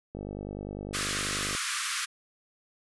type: click train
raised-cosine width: 2 ms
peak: -24 dBFS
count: 71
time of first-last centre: 0.15-1.55 s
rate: 50 Hz
type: high-pass noise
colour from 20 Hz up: pink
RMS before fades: -31 dBFS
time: 0.93-2.06 s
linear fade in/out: 20 ms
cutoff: 1100 Hz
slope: 96 dB/octave
effects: resampled to 24000 Hz